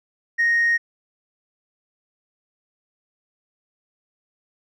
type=tone with tanh clipping; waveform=triangle; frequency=1864.7 Hz; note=A#6; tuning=in tune; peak=-16 dBFS; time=0.38-0.78 s; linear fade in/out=20 ms; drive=5 dB; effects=none